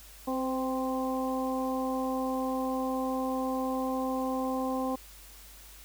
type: harmonic tone with a mistuned harmonic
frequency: 261.6 Hz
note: C4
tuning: in tune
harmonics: 1 / 2 / 3 / 4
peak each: -31 / -34 / -36 / -37 dBFS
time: 0.27-4.96 s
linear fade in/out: 10 ms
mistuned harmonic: 2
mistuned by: -20 cents
effects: added 50 Hz sine -52 dBFS peak until 5.84 s + white hiss -52 dBFS RMS until 5.84 s